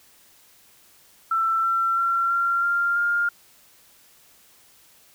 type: tone with pitch steps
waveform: sine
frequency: 1336 / 1350 / 1364.1 / 1378.3 / 1392.7 / 1407.3 Hz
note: E6 / E6 / F6 / F6 / F6 / F6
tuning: +23 / +41 / -41 / -23 / -5 / +13 cents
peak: -19 dBFS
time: 1.31-3.29 s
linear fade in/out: 5 ms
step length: 330 ms
effects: white hiss -55 dBFS RMS until 5.14 s